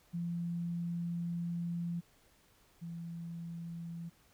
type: tone pair in turn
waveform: sine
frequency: 171.3 / 168.36 Hz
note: F3 / E3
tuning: -33 / +37 cents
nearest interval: unison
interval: 30 cents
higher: first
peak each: -34 / -40 dBFS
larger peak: first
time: 0.13-2.01 / 2.81-4.1 s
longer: first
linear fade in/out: 20 ms
effects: pink hiss -67 dBFS RMS until 4.33 s

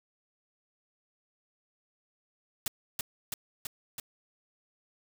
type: noise with echo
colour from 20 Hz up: white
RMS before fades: -31 dBFS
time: 2.66-2.68 s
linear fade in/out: 2 ms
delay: 330 ms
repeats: 4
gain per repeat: -2 dB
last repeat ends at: 4 s
effects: none

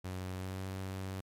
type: tone with pitch glide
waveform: sawtooth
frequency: 92.5 to 95.1 Hz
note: F#2 to F#2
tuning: 0 to +48 cents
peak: -34 dBFS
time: 0.04-1.21 s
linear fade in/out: 10 ms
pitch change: +48 cents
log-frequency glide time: 0.3-0.64 s
effects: MP3 64 kbps

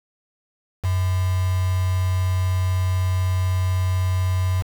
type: tone with quantisation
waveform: sine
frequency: 92 Hz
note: F#2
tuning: 9 cents flat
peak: -18 dBFS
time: 0.83-4.63 s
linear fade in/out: 20 ms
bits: 5
effects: none

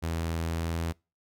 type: tone with pitch glide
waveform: sawtooth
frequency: 82.5 to 83.03 Hz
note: E2 to E2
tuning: +2 to +13 cents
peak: -25 dBFS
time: 0.02-0.93 s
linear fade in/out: 20 ms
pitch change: +11 cents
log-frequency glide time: 0.51-0.74 s
effects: noise-tail reverb RT60 0.3 s tail -26 dB re dry

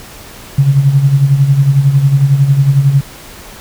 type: tone with tremolo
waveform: sine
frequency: 138.59 Hz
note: C#3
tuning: in tune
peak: -3 dBFS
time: 0.58-3.01 s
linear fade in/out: 5 ms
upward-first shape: sine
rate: 11 Hz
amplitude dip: 65%
effects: pink hiss -33 dBFS RMS until 3.6 s

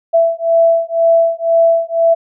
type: beating tone pair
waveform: sine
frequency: 664 / 666 Hz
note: E5 / E5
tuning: +12 / +18 cents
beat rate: 2 Hz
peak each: -12 dBFS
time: 0.13-2.15 s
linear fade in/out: 20 ms
effects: none

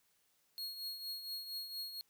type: tone with tremolo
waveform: 45% pulse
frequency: 4300 Hz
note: C8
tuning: 47 cents sharp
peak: -38 dBFS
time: 0.58-2.01 s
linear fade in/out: 0 ms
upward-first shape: triangle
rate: 4.3 Hz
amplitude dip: 65%
effects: white hiss -75 dBFS RMS until 2.09 s

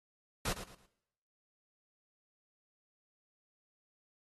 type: noise with echo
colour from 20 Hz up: pink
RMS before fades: -35 dBFS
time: 0.45-0.53 s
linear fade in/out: 5 ms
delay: 110 ms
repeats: 3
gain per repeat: -11 dB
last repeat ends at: 0.86 s
effects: noise-tail reverb RT60 0.8 s tail -20 dB re dry + AAC 32 kbps

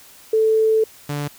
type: tone pair in turn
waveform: sine / sawtooth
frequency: 440 / 145.52 Hz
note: A4 / D3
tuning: 0 / -16 cents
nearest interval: octave + perfect fifth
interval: 1916 cents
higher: first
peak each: -13 / -19 dBFS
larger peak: first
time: 0.33-0.84 / 1.09-1.28 s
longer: first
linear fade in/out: 5 ms
effects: white hiss -46 dBFS RMS until 1.38 s

